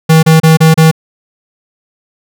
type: tone bursts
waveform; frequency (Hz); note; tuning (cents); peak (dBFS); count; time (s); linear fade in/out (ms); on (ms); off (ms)
square; 160; D#3; +49; -3; 5; 0.09-0.914; 10; 140; 31
effects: none